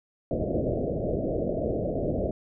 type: low-pass noise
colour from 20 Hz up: white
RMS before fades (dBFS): -28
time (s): 0.31-2.31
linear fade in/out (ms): 2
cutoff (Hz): 660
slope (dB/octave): 96
effects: none